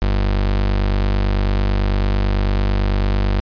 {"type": "tone", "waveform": "35% pulse", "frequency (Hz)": 49.02, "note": "G1", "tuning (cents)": 1, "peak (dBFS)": -13, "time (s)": [0.02, 3.4], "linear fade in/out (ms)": 0, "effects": ["resampled to 11025 Hz"]}